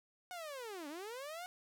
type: linear two-way sweep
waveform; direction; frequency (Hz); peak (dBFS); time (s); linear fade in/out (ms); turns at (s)
sawtooth; down then up; 740 to 277.2 to 740; -40; 0.31-1.46; 0; 0.88
effects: none